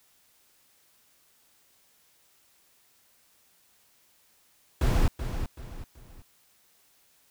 brown noise with echo, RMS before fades -22 dBFS, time 4.81-5.08 s, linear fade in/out 2 ms, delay 380 ms, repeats 3, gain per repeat -9 dB, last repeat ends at 6.22 s, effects white hiss -64 dBFS RMS until 7.3 s

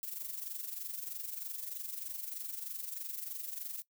violet noise with amplitude modulation, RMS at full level -39 dBFS, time 0.03-3.82 s, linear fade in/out 0 ms, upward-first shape sine, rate 23.2 Hz, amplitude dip 65%, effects noise-tail reverb RT60 0.1 s tail -19 dB re dry

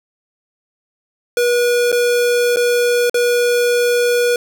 square tone with dropouts, 483.4 Hz, B4, 37 cents flat, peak -13 dBFS, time 1.37-4.36 s, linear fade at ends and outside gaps 2 ms, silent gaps 1.918-1.926 / 2.561-2.569 / 3.097-3.143 s, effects none

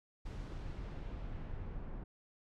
brown noise with low-pass filter sweep, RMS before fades -43 dBFS, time 0.25-2.04 s, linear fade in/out 10 ms, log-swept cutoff 7500 to 1500 Hz, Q 0.71, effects none

